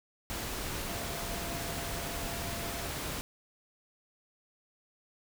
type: tone in noise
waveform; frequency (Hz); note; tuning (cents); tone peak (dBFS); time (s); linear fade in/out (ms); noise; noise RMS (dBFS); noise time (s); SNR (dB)
sine; 684; F5; -36; -44; 0.89-2.87; 0; pink; -37; 0.3-3.21; -10
effects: none